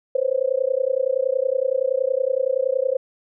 sine tone with amplitude modulation, 525 Hz, C5, 6 cents sharp, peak -14 dBFS, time 0.15-2.97 s, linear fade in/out 5 ms, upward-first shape sine, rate 30.7 Hz, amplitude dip 100%, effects none

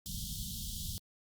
pink band-stop noise, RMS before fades -40 dBFS, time 0.06-0.98 s, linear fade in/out 0 ms, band 220 to 3100 Hz, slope 96 dB/octave, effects Opus 48 kbps

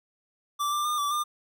square tone with pitch steps, 1168 / 1184 / 1209 / 1159 / 1201 Hz, D6 / D6 / D6 / D6 / D6, -10 / +14 / +50 / -23 / +38 cents, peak -26 dBFS, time 0.59-1.24 s, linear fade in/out 20 ms, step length 130 ms, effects none

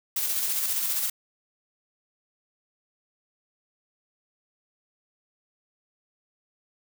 blue noise with tremolo, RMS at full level -26 dBFS, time 0.16-1.1 s, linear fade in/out 5 ms, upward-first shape square, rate 15 Hz, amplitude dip 30%, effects none

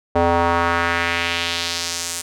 square tone with band-pass filter sweep, 85.3 Hz, F2, 40 cents flat, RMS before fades -20 dBFS, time 0.15-2.22 s, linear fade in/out 10 ms, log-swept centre 660 to 8400 Hz, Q 1.6, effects none

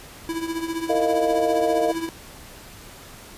square tone with tremolo, 329.6 Hz, E4, in tune, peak -23 dBFS, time 0.29-2.09 s, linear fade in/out 0 ms, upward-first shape triangle, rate 15 Hz, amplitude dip 75%
sine chord, Bb suspended fourth, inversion none, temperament equal with one note detuned, 456.3 / 622.3 / 698.5 Hz, Bb4 / Eb5 / F5, -37 / 0 / 0 cents, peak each -23 dBFS, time 0.89-1.92 s, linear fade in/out 10 ms
effects pink hiss -43 dBFS RMS until 3.37 s + resampled to 32000 Hz

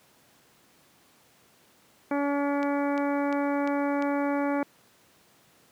harmonic tone, 284.4 Hz, C#4, 45 cents sharp, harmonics 1 / 2 / 3 / 4 / 5 / 6 / 7 / 8, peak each -26 / -30 / -33 / -38 / -39 / -43 / -45 / -43 dBFS, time 2.11-4.63 s, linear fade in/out 2 ms
click train, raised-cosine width 0.2 ms, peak -22 dBFS, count 5, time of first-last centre 2.63-4.024 s, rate 2.87 Hz
effects pink hiss -60 dBFS RMS until 5.71 s + high-pass 150 Hz 12 dB/octave

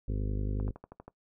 harmonic tone, 51 Hz, G#1, 31 cents flat, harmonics 1 / 2 / 3 / 4 / 5 / 6 / 7 / 8 / 9 / 10, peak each -31 / -35 / -44 / -44 / -42 / -50 / -48 / -48 / -51 / -53 dBFS, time 0.08-0.71 s, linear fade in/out 5 ms
click train, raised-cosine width 1 ms, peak -31 dBFS, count 7, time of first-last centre 0.6-1.08 s, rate 12.5 Hz
effects noise-tail reverb RT60 0.1 s tail -19 dB re dry

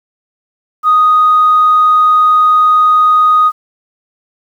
sine tone, 1244.5 Hz, D#6, in tune, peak -4 dBFS, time 0.83-3.52 s, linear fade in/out 50 ms, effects tanh soft clip ceiling -1 dBFS + 7-bit

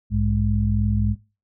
sine tone cluster, 60.7 / 104 / 207.8 Hz, B1 / G#2 / G#3, -29 / +3 / +1 cents, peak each -23 / -21 / -24 dBFS, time 0.1-1.16 s, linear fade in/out 50 ms, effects noise-tail reverb RT60 0.3 s tail -19 dB re dry

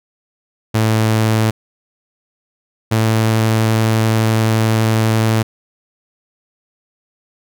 sawtooth tone pair in turn, 110.2 / 111.03 Hz, A2 / A2, +3 / +16 cents, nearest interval unison, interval 13 cents, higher second, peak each -8 dBFS, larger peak neither, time 0.74-1.51 / 2.91-5.43 s, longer second, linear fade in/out 10 ms, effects none

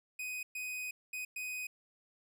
45% pulse tone bursts at uneven times, 2501 Hz, D#7, 8 cents sharp, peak -38 dBFS, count 4, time 0.19-0.43 / 0.55-0.91 / 1.13-1.25 / 1.36-1.67 s, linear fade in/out 5 ms, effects none

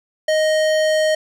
sine tone with hard clipping, 623 Hz, D#5, 2 cents sharp, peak -16 dBFS, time 0.28-1.15 s, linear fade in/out 5 ms, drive 18 dB, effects none

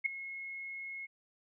sine tone with ADSR envelope, 2169 Hz, C#7, 38 cents flat, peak -24 dBFS, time 0.04-1.07 s, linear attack 21 ms, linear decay 3 ms, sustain -16 dB, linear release 24 ms, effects none

